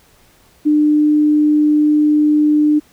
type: tone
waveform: sine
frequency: 300.2 Hz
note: D4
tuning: 38 cents sharp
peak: -9 dBFS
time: 0.65-2.8 s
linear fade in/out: 20 ms
effects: pink hiss -51 dBFS RMS until 2.92 s